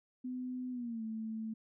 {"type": "tone with pitch glide", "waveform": "sine", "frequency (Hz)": [252.5, 221.1], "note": ["B3", "A3"], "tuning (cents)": [39, 9], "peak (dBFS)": -37, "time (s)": [0.24, 1.54], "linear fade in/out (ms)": 10, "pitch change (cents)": -230, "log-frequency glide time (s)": [0.71, 1.03], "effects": []}